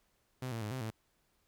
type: tone with pitch steps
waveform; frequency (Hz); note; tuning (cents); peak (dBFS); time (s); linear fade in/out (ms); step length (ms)
sawtooth; 128.2 / 114.2 / 105.4 / 130 / 110.6; C3 / A#2 / G#2 / C3 / A2; -35 / -35 / +26 / -11 / +9; -33; 0.42-0.905; 5; 97
effects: pink hiss -75 dBFS RMS until 1.47 s